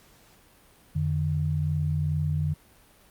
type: tone pair together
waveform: sine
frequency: 88.3 / 150.71 Hz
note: F2 / D3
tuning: +20 / +45 cents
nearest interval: major sixth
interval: 925 cents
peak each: -28 / -25 dBFS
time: 0.95-2.54 s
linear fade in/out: 10 ms
effects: pink hiss -57 dBFS RMS until 3.1 s + Opus 48 kbps